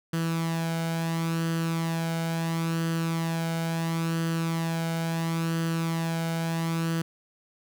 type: tone with flanger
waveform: sawtooth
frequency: 164.81 Hz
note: E3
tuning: in tune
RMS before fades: -28 dBFS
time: 0.13-7.02 s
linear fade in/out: 5 ms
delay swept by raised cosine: 0.65 to 1.35 ms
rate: 0.73 Hz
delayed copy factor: +0.5
effects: none